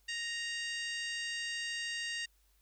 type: harmonic tone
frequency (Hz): 933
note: A#5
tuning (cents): +1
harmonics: 2 / 3 / 4 / 5 / 6 / 7 / 8 / 9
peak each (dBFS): -39 / -41 / -47 / -45 / -50 / -51 / -53 / -52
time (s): 0.08-2.26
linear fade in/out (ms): 10
effects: added 50 Hz sine -68 dBFS peak until 2.61 s + white hiss -73 dBFS RMS until 2.61 s